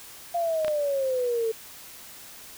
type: exponential sweep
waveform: sine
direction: down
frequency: 699 to 442.3 Hz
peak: -23 dBFS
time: 0.34-1.52 s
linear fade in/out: 10 ms
type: clicks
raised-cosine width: 0.3 ms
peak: -17 dBFS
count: 2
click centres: 0.647 / 0.681 s
effects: white hiss -45 dBFS RMS until 2.57 s